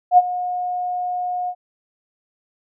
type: tone with ADSR envelope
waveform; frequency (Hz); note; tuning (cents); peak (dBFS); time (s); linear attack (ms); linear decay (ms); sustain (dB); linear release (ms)
sine; 721; F#5; -45; -5; 0.11-1.55; 67; 35; -16; 63
effects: none